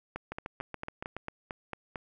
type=two click trains; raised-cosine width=0.5 ms; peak=-21 / -22 dBFS; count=9 / 7; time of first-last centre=0.16-1.958 / 0.32-1.166 s; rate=4.45 / 7.09 Hz; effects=none